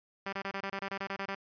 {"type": "tone bursts", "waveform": "5% pulse", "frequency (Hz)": 196, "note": "G3", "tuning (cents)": 0, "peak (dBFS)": -23, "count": 12, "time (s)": [0.26, 1.35], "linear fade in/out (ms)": 5, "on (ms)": 67, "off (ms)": 26, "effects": ["resampled to 11025 Hz"]}